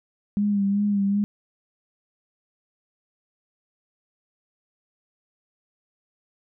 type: tone with vibrato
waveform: sine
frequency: 202 Hz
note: G#3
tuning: 48 cents flat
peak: -19 dBFS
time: 0.37-1.24 s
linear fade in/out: 0 ms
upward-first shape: sine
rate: 2.6 Hz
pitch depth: 39 cents each way
effects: none